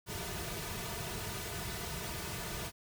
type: noise with comb filter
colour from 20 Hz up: pink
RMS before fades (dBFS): -40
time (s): 0.06-2.72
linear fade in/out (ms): 50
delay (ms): 3.7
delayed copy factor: -0.8
effects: none